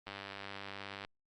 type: click train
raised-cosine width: 0.3 ms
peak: -27 dBFS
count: 98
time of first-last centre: 0.07-1.049 s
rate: 99.1 Hz
effects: Opus 32 kbps